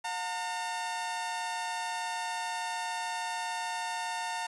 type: tone pair together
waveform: sawtooth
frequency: 720 / 908.3 Hz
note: F#5 / A#5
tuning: -47 / -45 cents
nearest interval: major third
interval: 402 cents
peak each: -35 / -30 dBFS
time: 0.04-4.47 s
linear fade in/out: 10 ms
effects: resampled to 24000 Hz + 9-bit